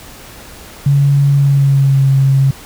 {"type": "tone with pitch glide", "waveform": "sine", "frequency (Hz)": [140.9, 135.63], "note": ["C#3", "C#3"], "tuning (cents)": [29, -37], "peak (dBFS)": -7, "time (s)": [0.86, 2.51], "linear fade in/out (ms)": 5, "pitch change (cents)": -66, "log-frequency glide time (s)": [1.35, 2.05], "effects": ["pink hiss -35 dBFS RMS until 2.65 s"]}